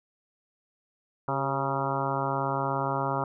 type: harmonic tone with a mistuned harmonic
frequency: 137 Hz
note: C#3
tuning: 20 cents flat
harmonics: 1 / 2 / 3 / 4 / 5 / 6 / 7 / 8 / 9 / 10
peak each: -33 / -37 / -36 / -35 / -35 / -35 / -32 / -38 / -35 / -38 dBFS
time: 1.28-3.24 s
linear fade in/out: 2 ms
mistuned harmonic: 3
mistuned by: -54 cents
effects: none